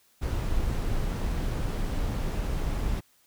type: noise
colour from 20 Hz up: brown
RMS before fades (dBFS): -28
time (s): 0.21-3.01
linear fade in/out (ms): 20
effects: white hiss -64 dBFS RMS until 3.26 s